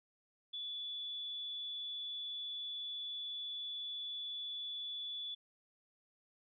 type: tone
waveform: sine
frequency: 3446 Hz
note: A7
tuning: 37 cents flat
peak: -40 dBFS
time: 0.53-5.35 s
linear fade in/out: 10 ms
effects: none